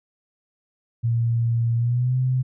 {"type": "tone with pitch glide", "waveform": "sine", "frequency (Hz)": [116.54, 128.56], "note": ["A#2", "C3"], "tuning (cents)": [0, -30], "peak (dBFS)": -18, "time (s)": [1.03, 2.43], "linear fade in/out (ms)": 20, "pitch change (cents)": 170, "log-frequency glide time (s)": [1.76, 2.17], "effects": []}